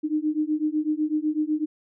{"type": "beating tone pair", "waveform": "sine", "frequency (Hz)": [302.1, 310.1], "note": ["D4", "D#4"], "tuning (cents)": [49, -6], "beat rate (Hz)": 8, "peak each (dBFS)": -25, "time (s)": [0.03, 1.66], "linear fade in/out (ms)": 20, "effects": []}